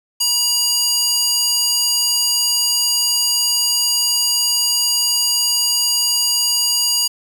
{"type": "tone with high-pass filter", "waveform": "square", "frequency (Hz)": 959, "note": "A#5", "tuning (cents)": 49, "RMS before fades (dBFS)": -17, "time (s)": [0.2, 7.08], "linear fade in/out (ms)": 10, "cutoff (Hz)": 4800, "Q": 1.7, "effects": ["7-bit"]}